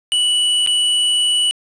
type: tone with dropouts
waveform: square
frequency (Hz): 2953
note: F#7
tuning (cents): -4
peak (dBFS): -14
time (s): 0.12-1.51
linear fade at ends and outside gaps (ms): 0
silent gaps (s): 0.663-0.673
effects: resampled to 22050 Hz + 7-bit